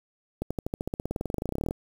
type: accelerating click train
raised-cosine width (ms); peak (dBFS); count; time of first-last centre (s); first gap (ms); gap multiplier
2; -16; 28; 0.42-1.709; 86; 0.95
effects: 7-bit